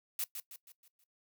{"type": "noise with echo", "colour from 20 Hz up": "blue", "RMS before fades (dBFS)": -35, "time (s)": [0.19, 0.24], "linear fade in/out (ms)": 2, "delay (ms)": 160, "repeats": 5, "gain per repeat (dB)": -7, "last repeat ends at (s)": 1.04, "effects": ["noise-tail reverb RT60 0.1 s tail -18 dB re dry"]}